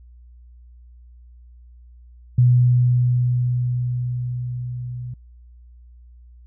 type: tone with level ramp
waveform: sine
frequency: 123.47 Hz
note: B2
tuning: in tune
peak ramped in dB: -10 to -28 dBFS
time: 2.38-5.14 s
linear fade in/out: 5 ms
effects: added 60 Hz sine -43 dBFS peak until 6.46 s